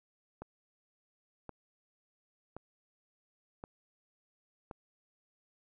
click train, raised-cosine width 1 ms, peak -29 dBFS, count 5, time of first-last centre 0.42-4.712 s, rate 0.932 Hz, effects none

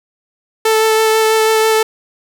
sawtooth tone with vibrato, 440 Hz, A4, in tune, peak -6 dBFS, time 0.65-1.83 s, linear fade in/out 5 ms, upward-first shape sine, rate 6.1 Hz, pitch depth 11 cents each way, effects none

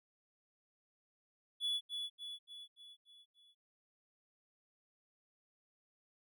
triangle tone with echo, 3418 Hz, G#7, 49 cents sharp, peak -32 dBFS, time 1.6-1.81 s, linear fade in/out 50 ms, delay 290 ms, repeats 6, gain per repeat -5 dB, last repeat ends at 3.55 s, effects none

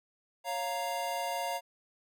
square chord, Bb minor, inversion first, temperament equal, 554.4 / 698.5 / 932.3 Hz, Db5 / F5 / Bb5, 0 / 0 / 0 cents, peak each -40 / -36 / -37 dBFS, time 0.44-1.61 s, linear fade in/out 50 ms, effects none

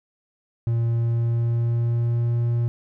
triangle tone with pitch glide, 116.3 to 118.33 Hz, A#2 to A#2, -4 to +26 cents, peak -17 dBFS, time 0.67-2.68 s, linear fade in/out 0 ms, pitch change +30 cents, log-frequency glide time 0.83-2.36 s, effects none

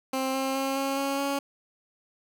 15% pulse tone with pitch steps, 263.9 / 266.8 / 269.8 / 272.7 / 275.7 / 278.8 Hz, C4 / C4 / C#4 / C#4 / C#4 / C#4, +15 / +34 / -47 / -28 / -9 / +10 cents, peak -20 dBFS, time 0.13-1.39 s, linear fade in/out 5 ms, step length 210 ms, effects none

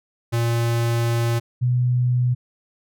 square / sine tone pair in turn, 117.1 / 124.06 Hz, A#2 / B2, +8 / +8 cents, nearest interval minor second, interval 100 cents, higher second, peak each -19 / -16 dBFS, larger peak second, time 0.32-1.4 / 1.61-2.35 s, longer first, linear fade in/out 20 ms, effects none

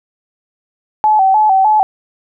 sine tone with vibrato, 811 Hz, G#5, 41 cents flat, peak -7 dBFS, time 1.04-1.83 s, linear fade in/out 0 ms, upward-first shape square, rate 3.3 Hz, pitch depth 96 cents each way, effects none

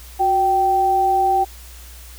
sine tone pair together, 367 / 777 Hz, F#4 / G5, -14 / -16 cents, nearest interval octave + minor second, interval 1298 cents, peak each -23 / -14 dBFS, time 0.19-1.45 s, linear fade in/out 20 ms, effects added 60 Hz sine -38 dBFS peak until 2.18 s + white hiss -43 dBFS RMS until 2.18 s

